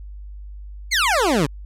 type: exponential sweep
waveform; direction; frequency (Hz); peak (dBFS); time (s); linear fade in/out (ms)
20% pulse; down; 2280 to 128.5; -11; 0.91-1.47; 20
effects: added 50 Hz sine -33 dBFS peak until 1.65 s + low-pass 11000 Hz 12 dB/octave